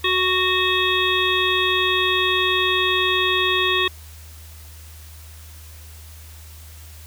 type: harmonic tone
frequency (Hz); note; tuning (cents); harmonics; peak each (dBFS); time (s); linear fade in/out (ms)
370; F#4; 0; 1 / 3 / 5 / 7 / 9 / 10; -24 / -24 / -24 / -24 / -24 / -24; 0.04-3.88; 5
effects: added 78 Hz sine -39 dBFS peak until 7.06 s + white hiss -46 dBFS RMS until 7.06 s